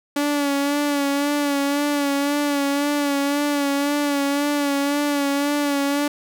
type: tone with vibrato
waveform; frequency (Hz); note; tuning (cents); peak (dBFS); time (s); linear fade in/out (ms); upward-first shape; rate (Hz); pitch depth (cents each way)
sawtooth; 285.7; D4; -48; -15; 0.16-6.08; 5; sine; 1.9; 37
effects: none